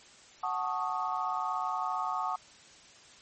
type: chord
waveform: sine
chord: D# half-diminished seventh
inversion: first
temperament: equal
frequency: 740 / 880 / 1108.7 / 1244.5 Hz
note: F#5 / A5 / C#6 / D#6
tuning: 0 / 0 / 0 / 0 cents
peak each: -35 / -36 / -35 / -35 dBFS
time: 0.43-2.36 s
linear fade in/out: 5 ms
effects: white hiss -55 dBFS RMS until 3.21 s + MP3 32 kbps